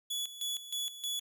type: tone with tremolo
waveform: sawtooth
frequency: 3408 Hz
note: G#7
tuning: 44 cents sharp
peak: -30 dBFS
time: 0.1-1.2 s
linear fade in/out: 10 ms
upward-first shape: square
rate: 3.2 Hz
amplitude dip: 75%
effects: none